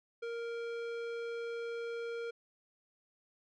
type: tone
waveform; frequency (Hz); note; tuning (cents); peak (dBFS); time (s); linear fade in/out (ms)
square; 466.2; A#4; 0; -38; 0.22-2.31; 10
effects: low-pass 3000 Hz 12 dB/octave